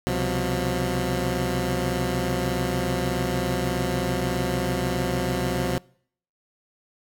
15% pulse tone cluster, 66.9 / 127.1 / 179 Hz, C2 / C3 / F3, +39 / -50 / +43 cents, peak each -24 / -21 / -20 dBFS, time 0.07-5.78 s, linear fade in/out 0 ms, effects noise-tail reverb RT60 0.6 s tail -25 dB re dry

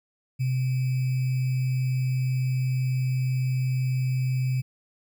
sine tone with sample-and-hold, 129 Hz, C3, 24 cents flat, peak -22 dBFS, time 0.39-4.62 s, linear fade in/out 20 ms, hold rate 2450 Hz, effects none

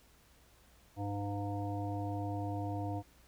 harmonic tone with a mistuned harmonic, 101.2 Hz, G#2, 44 cents flat, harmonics 1 / 3 / 5 / 7 / 9, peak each -37 / -40 / -47 / -42 / -48 dBFS, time 0.96-3.03 s, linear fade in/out 50 ms, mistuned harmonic 9, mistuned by +18 cents, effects added 60 Hz sine -66 dBFS peak until 3.27 s + pink hiss -65 dBFS RMS until 3.27 s

